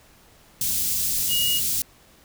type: band-stop noise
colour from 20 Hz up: white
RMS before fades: -24 dBFS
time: 0.61-1.82 s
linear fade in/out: 2 ms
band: 190 to 4900 Hz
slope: 12 dB/octave
type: tone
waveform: sine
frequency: 2884 Hz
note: F#7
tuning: 45 cents flat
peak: -22 dBFS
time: 1.28-1.61 s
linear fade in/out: 50 ms
effects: pink hiss -54 dBFS RMS until 2.24 s